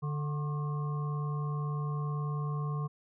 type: harmonic tone with a mistuned harmonic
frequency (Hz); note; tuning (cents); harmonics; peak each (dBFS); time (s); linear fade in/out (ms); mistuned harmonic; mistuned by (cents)
146.83; D3; 0; 1 / 3 / 5 / 7 / 8; -31 / -45 / -51 / -42 / -50; 0.02-2.88; 20; 7; +80
effects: none